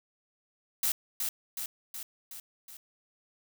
blue noise with echo, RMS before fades -28 dBFS, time 0.83-0.92 s, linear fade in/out 2 ms, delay 370 ms, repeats 5, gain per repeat -4 dB, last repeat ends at 2.77 s, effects none

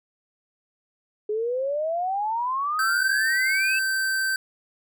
sine exponential sweep, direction up, 415.3 to 2669 Hz, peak -23 dBFS, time 1.29-3.79 s, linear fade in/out 5 ms
square tone, 1552 Hz, G6, 18 cents flat, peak -23 dBFS, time 2.79-4.36 s, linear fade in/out 2 ms
effects none

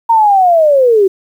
sine linear sweep, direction down, 932.3 to 370 Hz, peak -5 dBFS, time 0.09-1.08 s, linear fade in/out 10 ms, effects 7-bit

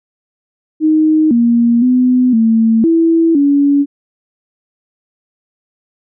sine tone with pitch steps, 311.6 / 235.4 / 251.7 / 224.9 / 329.6 / 283.7 Hz, D#4 / A#3 / B3 / A3 / E4 / C#4, +3 / +17 / +33 / +38 / 0 / +40 cents, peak -7 dBFS, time 0.8-3.86 s, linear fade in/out 50 ms, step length 510 ms, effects none

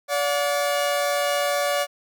sawtooth tone pair together, 576 / 720.5 Hz, D5 / F#5, -34 / -46 cents, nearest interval major third, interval 388 cents, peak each -18 / -23 dBFS, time 0.08-1.87 s, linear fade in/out 50 ms, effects none

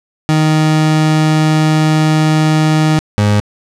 30% pulse tone pair in turn, 155.56 / 103.82 Hz, D#3 / G#2, 0 / 0 cents, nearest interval perfect fifth, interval 700 cents, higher first, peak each -6 dBFS, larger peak neither, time 0.29-2.99 / 3.18-3.4 s, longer first, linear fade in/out 0 ms, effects low-pass 8000 Hz 12 dB/octave

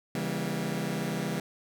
sawtooth chord, C# diminished seventh, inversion none, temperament just, 138.59 / 166.31 / 199.57 / 239.5 Hz, C#3 / E3 / G3 / Bb3, 0 / +16 / +31 / +47 cents, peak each -33 / -30 / -30 / -33 dBFS, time 0.15-1.4 s, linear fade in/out 2 ms, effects none

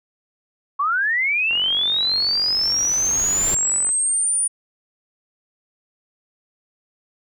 sine linear sweep, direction up, 1088 to 9540 Hz, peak -17 dBFS, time 0.79-4.48 s, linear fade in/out 10 ms
pink noise with exponential growth, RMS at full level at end -28 dBFS, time 0.88-3.55 s, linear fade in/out 5 ms, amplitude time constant 580 ms
click train, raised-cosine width 0.5 ms, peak -21 dBFS, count 111, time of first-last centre 1.51-3.891 s, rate 46.2 Hz
effects none

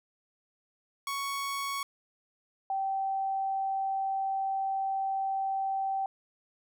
sawtooth / sine tone pair in turn, 1112 / 775.7 Hz, C#6 / G5, +5 / -18 cents, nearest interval tritone, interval 623 cents, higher first, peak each -28 dBFS, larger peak neither, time 1.07-1.83 / 2.7-6.06 s, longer second, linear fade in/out 2 ms, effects none

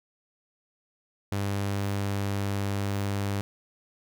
sawtooth tone, 99.9 Hz, G2, 33 cents sharp, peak -23 dBFS, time 1.32-3.41 s, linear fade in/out 0 ms, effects none

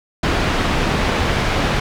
pink low-pass noise, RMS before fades -18 dBFS, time 0.23-1.8 s, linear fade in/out 5 ms, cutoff 3400 Hz, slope 12 dB/octave, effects none

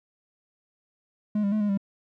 triangle tone with pitch steps, 210.3 / 200 / 214.2 / 206.7 / 197.7 Hz, G#3 / G3 / A3 / G#3 / G3, +22 / +35 / -46 / -8 / +15 cents, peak -20 dBFS, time 1.35-1.775 s, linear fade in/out 5 ms, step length 85 ms, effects none

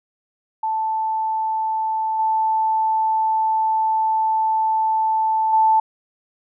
sine tone with level steps, 880 Hz, A5, in tune, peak -19 / -16 / -12 dBFS, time 0.63-5.8 s, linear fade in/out 5 ms, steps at 2.19 / 5.53 s, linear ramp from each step 2 ms, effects none

